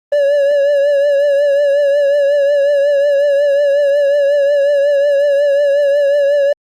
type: tone with vibrato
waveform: triangle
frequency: 569 Hz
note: C#5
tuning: 45 cents sharp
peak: -7 dBFS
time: 0.12-6.53 s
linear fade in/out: 5 ms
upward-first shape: triangle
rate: 5.5 Hz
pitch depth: 59 cents each way
effects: Opus 24 kbps